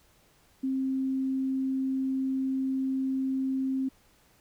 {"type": "tone", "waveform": "sine", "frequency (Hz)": 265, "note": "C4", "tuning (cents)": 22, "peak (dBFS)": -26, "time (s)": [0.63, 3.89], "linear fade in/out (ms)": 10, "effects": ["pink hiss -63 dBFS RMS until 4.4 s"]}